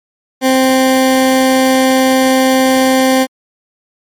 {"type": "tone", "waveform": "20% pulse", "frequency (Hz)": 261.6, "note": "C4", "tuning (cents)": 0, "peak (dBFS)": -3, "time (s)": [0.41, 3.27], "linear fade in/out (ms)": 50, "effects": ["MP3 64 kbps"]}